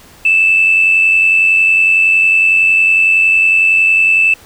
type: tone with amplitude modulation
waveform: sine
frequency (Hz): 2637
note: E7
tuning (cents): 0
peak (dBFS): -4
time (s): 0.25-4.34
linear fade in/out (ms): 5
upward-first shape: sine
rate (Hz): 90.9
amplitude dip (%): 45
effects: tanh soft clip ceiling -1 dBFS + pink hiss -41 dBFS RMS until 4.45 s